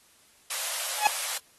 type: high-pass noise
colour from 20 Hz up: white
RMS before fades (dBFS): -31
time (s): 0.5-1.38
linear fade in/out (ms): 5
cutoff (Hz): 510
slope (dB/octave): 96
type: tone with exponential growth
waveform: 45% pulse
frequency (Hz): 844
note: G#5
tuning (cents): +28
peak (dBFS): -15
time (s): 0.95-1.07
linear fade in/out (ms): 1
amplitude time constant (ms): 25
effects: white hiss -60 dBFS RMS until 1.58 s + AAC 32 kbps